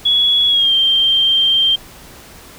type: tone with pitch glide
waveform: sine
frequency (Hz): 3369 to 3162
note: G#7 to G7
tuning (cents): +24 to +14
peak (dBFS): -10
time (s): 0.05-1.76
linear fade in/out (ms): 10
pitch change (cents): -110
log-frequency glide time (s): 0.48-0.73
effects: pink hiss -39 dBFS RMS until 2.58 s